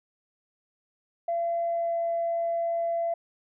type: tone with pitch glide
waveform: sine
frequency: 680 to 675.7 Hz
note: F5 to E5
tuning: -46 to +43 cents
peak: -24 dBFS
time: 1.28-3.14 s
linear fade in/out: 5 ms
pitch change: -11 cents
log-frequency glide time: 1.64-1.97 s
effects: tanh soft clip ceiling -20 dBFS